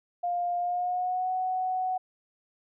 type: tone with pitch glide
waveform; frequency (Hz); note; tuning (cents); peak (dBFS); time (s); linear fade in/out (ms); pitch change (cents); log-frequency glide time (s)
sine; 704 to 742.9; F5 to F#5; +14 to +7; -26; 0.23-1.98; 10; +93; 0.58-1.31
effects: none